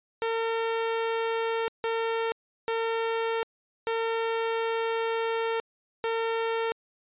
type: tone bursts at uneven times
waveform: sawtooth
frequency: 454.5 Hz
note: A#4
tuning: 44 cents flat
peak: -22 dBFS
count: 5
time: 0.22-1.68 / 1.84-2.32 / 2.68-3.43 / 3.87-5.6 / 6.04-6.72 s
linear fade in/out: 0 ms
effects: resampled to 8000 Hz